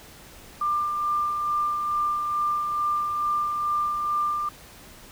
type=tone with tremolo; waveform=sine; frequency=1192 Hz; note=D6; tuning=25 cents sharp; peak=-21 dBFS; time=0.61-4.49 s; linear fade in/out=5 ms; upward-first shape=sine; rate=2.3 Hz; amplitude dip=35%; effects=pink hiss -47 dBFS RMS until 5.11 s